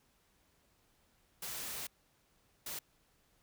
white noise bursts at uneven times, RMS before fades -42 dBFS, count 2, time 1.42-1.87 / 2.66-2.79 s, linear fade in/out 5 ms, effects pink hiss -72 dBFS RMS until 3.42 s

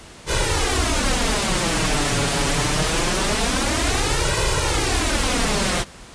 pink noise with flanger, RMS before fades -20 dBFS, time 0.26-5.85 s, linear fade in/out 50 ms, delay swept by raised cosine 2 to 7.1 ms, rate 0.24 Hz, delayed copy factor +0.9, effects pink hiss -42 dBFS RMS until 6.14 s + resampled to 22050 Hz

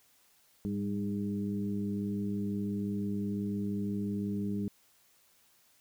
harmonic tone with a mistuned harmonic, 102.2 Hz, G#2, 27 cents flat, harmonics 1 / 2 / 3 / 4, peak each -40 / -32 / -40 / -43 dBFS, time 0.65-4.68 s, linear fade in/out 0 ms, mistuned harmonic 2, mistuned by -31 cents, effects white hiss -66 dBFS RMS until 5.8 s

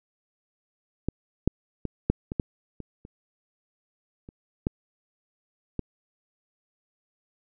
clicks, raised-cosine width 3 ms, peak -13 / -7 / -16 / -7 / -18 / -11 / -24 / -30 / -30 / -11 / -15 dBFS, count 11, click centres 1.086 / 1.476 / 1.853 / 2.1 / 2.319 / 2.398 / 2.803 / 3.051 / 4.289 / 4.669 / 5.793 s, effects none

